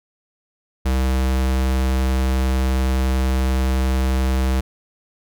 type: tone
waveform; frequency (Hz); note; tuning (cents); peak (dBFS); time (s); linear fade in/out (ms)
square; 65.1; C2; -8; -17; 0.85-4.61; 10
effects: none